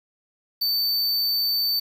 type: tone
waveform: square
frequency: 4555 Hz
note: C#8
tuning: 46 cents sharp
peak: -21 dBFS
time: 0.61-1.8 s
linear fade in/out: 10 ms
effects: 8-bit